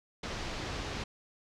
pink low-pass noise, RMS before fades -38 dBFS, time 0.23-1.04 s, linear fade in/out 5 ms, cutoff 5800 Hz, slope 24 dB/octave, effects none

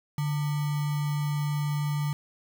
sine tone with sample-and-hold, 146.83 Hz, D3, in tune, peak -25 dBFS, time 0.18-2.13 s, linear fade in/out 2 ms, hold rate 1050 Hz, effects none

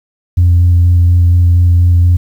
sine tone with vibrato, 87.31 Hz, F2, in tune, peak -3 dBFS, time 0.37-2.17 s, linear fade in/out 10 ms, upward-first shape square, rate 4.2 Hz, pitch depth 12 cents each way, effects tanh soft clip ceiling -2 dBFS + 7-bit

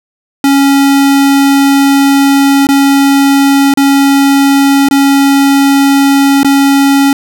square tone with dropouts, 277.2 Hz, C#4, in tune, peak -5 dBFS, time 0.44-7.13 s, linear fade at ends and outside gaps 2 ms, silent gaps 2.67-2.688 / 3.739-3.773 / 4.887-4.91 / 6.432-6.446 s, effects none

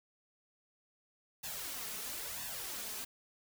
white noise with flanger, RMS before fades -42 dBFS, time 1.43-3.05 s, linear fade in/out 10 ms, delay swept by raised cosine 1.1 to 4.7 ms, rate 1 Hz, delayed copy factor +0.75, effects none

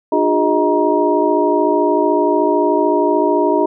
sine tone cluster, 299.3 / 355.4 / 408.9 / 627 / 946 Hz, D4 / F4 / G#4 / D#5 / A#5, +33 / +30 / -27 / +13 / +25 cents, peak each -18 dBFS, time 0.12-3.66 s, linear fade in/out 5 ms, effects none

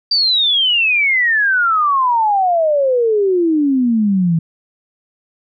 sine exponential sweep, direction down, 4709 to 159.7 Hz, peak -11 dBFS, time 0.11-4.39 s, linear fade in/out 5 ms, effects none

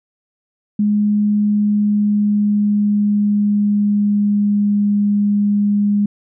sine tone with pitch glide, 208.1 to 204.9 Hz, G#3 to G#3, +4 to -23 cents, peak -12 dBFS, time 0.79-6.06 s, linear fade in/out 5 ms, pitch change -27 cents, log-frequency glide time 1.35-4.92 s, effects none

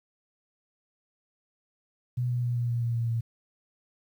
sine tone with pitch steps, 123.47 / 122.26 / 121.07 / 119.89 / 118.71 / 117.55 / 116.41 / 115.27 Hz, B2 / B2 / B2 / A#2 / A#2 / A#2 / A#2 / A#2, 0 / -17 / -34 / +49 / +32 / +15 / -2 / -19 cents, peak -25 dBFS, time 2.17-3.21 s, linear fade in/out 10 ms, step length 130 ms, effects 10-bit

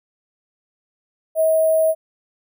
sine tone with sample-and-hold, 638 Hz, D#5, 43 cents sharp, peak -13 dBFS, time 1.35-1.95 s, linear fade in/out 50 ms, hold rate 11025 Hz, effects none

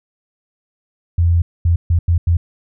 sine tone bursts at uneven times, 85.2 Hz, F2, 42 cents flat, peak -10 dBFS, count 5, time 1.18-1.42 / 1.65-1.76 / 1.9-1.99 / 2.08-2.18 / 2.27-2.37 s, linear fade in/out 5 ms, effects none

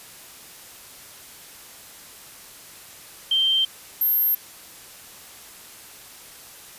sine tone pair in turn, 3141 / 12776 Hz, G7 / G9, +3 / +32 cents, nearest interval 2 octaves, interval 2429 cents, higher second, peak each -17 dBFS, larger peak neither, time 3.31-3.65 / 4.01-4.35 s, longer neither, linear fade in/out 5 ms, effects white hiss -44 dBFS RMS until 6.78 s + resampled to 32000 Hz

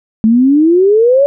sine exponential sweep, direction up, 215 to 578 Hz, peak -5 dBFS, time 0.24-1.26 s, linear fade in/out 0 ms, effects none

